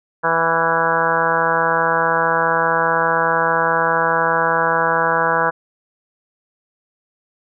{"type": "harmonic tone with a mistuned harmonic", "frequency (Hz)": 164.81, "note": "E3", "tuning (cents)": 0, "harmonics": [1, 2, 3, 4, 5, 6, 7, 8, 9, 10], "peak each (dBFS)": [-30, -32, -22, -24, -24, -20, -24, -24, -22, -24], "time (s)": [0.23, 5.51], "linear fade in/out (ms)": 20, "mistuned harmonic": 8, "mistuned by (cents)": 32, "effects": []}